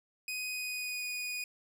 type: tone with pitch glide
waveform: sawtooth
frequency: 2500 to 2470 Hz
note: D#7 to D#7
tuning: +8 to -13 cents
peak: -32 dBFS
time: 0.28-1.44 s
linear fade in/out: 2 ms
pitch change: -21 cents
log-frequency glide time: 0.5-1.05 s
effects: none